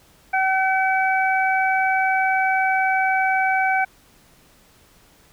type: harmonic tone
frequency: 762 Hz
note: G5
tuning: 49 cents flat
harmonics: 1 / 2 / 3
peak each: -19 / -22 / -24 dBFS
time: 0.33-3.85 s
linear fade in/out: 10 ms
effects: pink hiss -54 dBFS RMS until 5.32 s